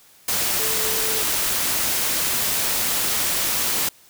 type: tone in noise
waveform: sine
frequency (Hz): 438.7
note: A4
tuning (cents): -5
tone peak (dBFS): -31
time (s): 0.59-1.23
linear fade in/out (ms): 5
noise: white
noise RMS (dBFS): -22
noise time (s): 0.28-3.89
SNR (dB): -12
effects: white hiss -52 dBFS RMS until 4.09 s